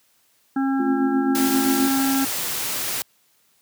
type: harmonic tone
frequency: 270 Hz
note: C#4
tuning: 45 cents flat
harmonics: 1 / 3 / 5 / 6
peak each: -19 / -29 / -33 / -35 dBFS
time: 0.56-2.25 s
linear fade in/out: 5 ms
type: chord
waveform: sine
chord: F major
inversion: first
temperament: equal with one note detuned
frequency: 220 / 262.4 / 349.2 Hz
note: A3 / C4 / F4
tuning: 0 / +5 / 0 cents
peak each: -29 / -28 / -26 dBFS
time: 0.79-1.88 s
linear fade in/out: 10 ms
type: noise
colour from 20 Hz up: white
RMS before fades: -26 dBFS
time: 1.35-3.02 s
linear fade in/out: 0 ms
effects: white hiss -62 dBFS RMS until 3.61 s + high-pass 80 Hz 12 dB/octave